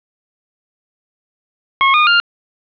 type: tone with pitch steps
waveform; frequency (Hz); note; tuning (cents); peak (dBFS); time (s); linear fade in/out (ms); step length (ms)
25% pulse; 1088 / 1222 / 1401; C#6 / D#6 / F6; -33 / -32 / +5; -5; 1.81-2.2; 0; 130
effects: resampled to 11025 Hz + 7-bit